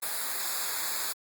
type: noise with comb filter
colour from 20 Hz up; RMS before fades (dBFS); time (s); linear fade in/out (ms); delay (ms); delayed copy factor
white; -32; 0.02-1.13; 10; 0.34; -1
effects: Opus 32 kbps